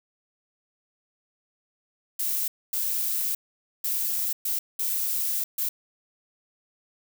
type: noise bursts at uneven times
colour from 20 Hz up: violet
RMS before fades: -27 dBFS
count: 6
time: 2.19-2.48 / 2.73-3.35 / 3.84-4.33 / 4.45-4.59 / 4.79-5.44 / 5.58-5.69 s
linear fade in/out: 5 ms
effects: none